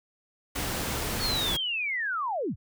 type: noise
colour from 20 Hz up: pink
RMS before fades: -31 dBFS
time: 0.55-1.57 s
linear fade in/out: 10 ms
type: linear sweep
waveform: sine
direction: down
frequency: 4484 to 52.7 Hz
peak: -27 dBFS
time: 1.19-2.56 s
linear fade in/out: 50 ms
effects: none

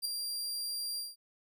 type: tone with ADSR envelope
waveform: sawtooth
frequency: 4756 Hz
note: D8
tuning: 21 cents sharp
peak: -26 dBFS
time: 0.02-1.16 s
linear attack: 33 ms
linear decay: 4 ms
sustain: -6 dB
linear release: 180 ms
effects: none

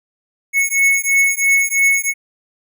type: beating tone pair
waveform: square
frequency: 2200 / 2203 Hz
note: C#7 / C#7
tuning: -14 / -11 cents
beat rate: 3 Hz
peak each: -16 dBFS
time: 0.53-2.14 s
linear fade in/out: 50 ms
effects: none

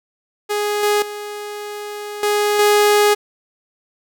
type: tone with level steps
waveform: sawtooth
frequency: 415.3 Hz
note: G#4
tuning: in tune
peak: -14 / -10 / -23 / -11 / -7 dBFS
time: 0.49-3.15 s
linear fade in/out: 20 ms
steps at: 0.83 / 1.02 / 2.23 / 2.59 s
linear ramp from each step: 2 ms
effects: none

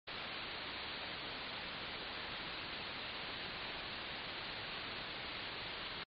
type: low-pass noise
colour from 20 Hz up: white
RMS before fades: -45 dBFS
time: 0.07-6.04 s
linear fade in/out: 10 ms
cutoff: 4400 Hz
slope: 96 dB/octave
effects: MP3 32 kbps

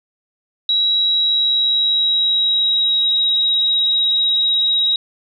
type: tone with pitch glide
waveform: sine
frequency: 3872 to 3821 Hz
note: B7 to A#7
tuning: -35 to +42 cents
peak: -13 dBFS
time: 0.69-4.96 s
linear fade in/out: 2 ms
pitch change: -23 cents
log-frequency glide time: 0.95-3.13 s
effects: none

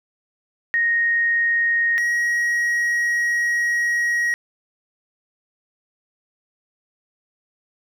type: tone pair in turn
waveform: sine / triangle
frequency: 1864.7 / 1896.2 Hz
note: A#6 / A#6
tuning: 0 / +29 cents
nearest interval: unison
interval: 29 cents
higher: second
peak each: -16 dBFS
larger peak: neither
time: 0.74-1.98 / 1.98-4.34 s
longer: second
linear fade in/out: 0 ms
effects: none

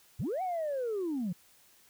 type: linear two-way sweep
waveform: sine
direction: up then down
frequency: 78 to 766 to 163.1 Hz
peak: -29 dBFS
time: 0.19-1.33 s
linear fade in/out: 10 ms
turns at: 0.42 s
effects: tanh soft clip ceiling -28 dBFS + white hiss -62 dBFS RMS until 1.89 s

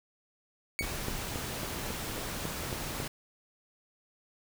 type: tone with exponential decay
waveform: 40% pulse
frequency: 2237 Hz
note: C#7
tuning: 15 cents sharp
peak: -26 dBFS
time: 0.79-0.93 s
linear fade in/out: 0 ms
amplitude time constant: 29 ms
type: click train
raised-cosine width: 2 ms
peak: -23 dBFS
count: 9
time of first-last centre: 0.81-3.002 s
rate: 3.65 Hz
type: noise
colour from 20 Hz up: pink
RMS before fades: -37 dBFS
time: 0.82-3.08 s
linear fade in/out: 5 ms
effects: none

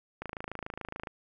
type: click train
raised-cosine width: 0.5 ms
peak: -22 dBFS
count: 24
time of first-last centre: 0.22-1.072 s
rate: 27 Hz
effects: none

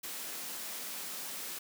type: high-pass noise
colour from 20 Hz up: white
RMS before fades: -41 dBFS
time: 0.03-1.59 s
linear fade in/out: 10 ms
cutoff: 170 Hz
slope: 24 dB/octave
effects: none

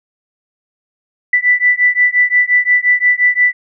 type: beating tone pair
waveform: sine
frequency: 1975.5 / 1981.2 Hz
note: B6 / B6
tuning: 0 / +5 cents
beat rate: 5.7 Hz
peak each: -12 dBFS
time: 1.33-3.53 s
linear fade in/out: 5 ms
effects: none

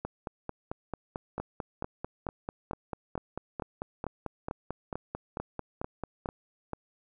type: two click trains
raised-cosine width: 1 ms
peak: -20 / -20 dBFS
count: 13 / 29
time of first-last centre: 1.4-6.733 / 0.05-6.258 s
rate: 2.25 / 4.51 Hz
effects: none

